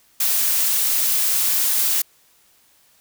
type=noise; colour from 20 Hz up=blue; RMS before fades=-19 dBFS; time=0.2-2.02 s; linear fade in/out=5 ms; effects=white hiss -57 dBFS RMS until 3 s